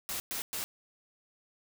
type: noise bursts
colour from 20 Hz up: white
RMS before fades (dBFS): -36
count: 3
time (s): 0.09-0.64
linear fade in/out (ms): 0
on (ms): 110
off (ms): 110
effects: none